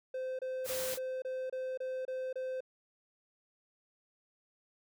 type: tone bursts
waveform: triangle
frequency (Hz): 517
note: C5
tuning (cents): -21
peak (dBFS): -33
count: 9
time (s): 0.14-2.606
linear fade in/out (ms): 5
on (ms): 250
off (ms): 27
type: noise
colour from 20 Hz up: white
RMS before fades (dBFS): -39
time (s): 0.64-0.99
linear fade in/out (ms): 50
effects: none